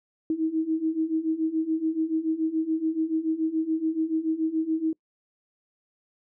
sine beating tone pair, 315.3 / 322.3 Hz, D#4 / E4, +23 / -39 cents, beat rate 7 Hz, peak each -28 / -25 dBFS, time 0.3-4.93 s, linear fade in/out 2 ms, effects noise-tail reverb RT60 0.1 s tail -25 dB re dry

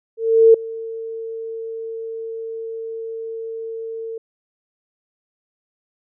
sine tone with ADSR envelope, 451.4 Hz, A4, 44 cents sharp, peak -5 dBFS, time 0.17-4.18 s, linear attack 370 ms, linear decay 5 ms, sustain -21 dB, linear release 4 ms, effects none

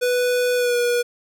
square tone with pitch glide, 493.9 to 482.9 Hz, B4 to B4, 0 to -39 cents, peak -18 dBFS, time 0.01-1.03 s, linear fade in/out 20 ms, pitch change -39 cents, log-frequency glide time 0.56-0.76 s, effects none

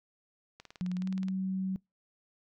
click train, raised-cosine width 0.2 ms, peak -30 dBFS, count 14, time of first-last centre 0.6-1.284 s, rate 19 Hz
sine tone with pitch glide, 181.4 to 189.21 Hz, F#3 to F#3, -34 to +39 cents, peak -30 dBFS, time 0.81-1.76 s, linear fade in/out 0 ms, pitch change +73 cents, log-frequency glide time 0.98-1.08 s
effects noise-tail reverb RT60 0.2 s tail -25 dB re dry

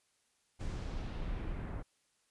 brown noise with low-pass filter sweep, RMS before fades -39 dBFS, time 0.59-1.83 s, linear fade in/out 20 ms, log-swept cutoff 8700 to 1500 Hz, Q 1.1, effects white hiss -75 dBFS RMS until 2.3 s + resampled to 24000 Hz

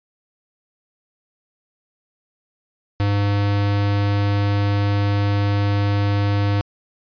square tone, 101.4 Hz, G#2, 41 cents flat, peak -17 dBFS, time 3-6.61 s, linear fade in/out 0 ms, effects resampled to 11025 Hz

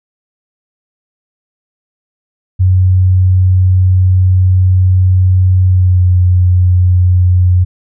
sine tone with pitch glide, 92.5 to 90.39 Hz, F#2 to F#2, 0 to -40 cents, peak -5 dBFS, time 2.59-7.65 s, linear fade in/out 20 ms, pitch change -40 cents, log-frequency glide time 5.66-6.06 s, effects none

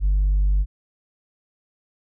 triangle tone with tanh clipping, 49 Hz, G1, in tune, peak -16 dBFS, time 0-0.66 s, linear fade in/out 50 ms, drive 6 dB, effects none

